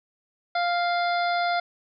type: harmonic tone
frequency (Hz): 698.5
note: F5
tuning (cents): 0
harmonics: 1 / 2 / 3 / 5 / 6 / 7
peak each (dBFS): -23 / -29 / -33 / -37 / -39 / -40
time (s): 0.55-1.6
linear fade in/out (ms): 5
effects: none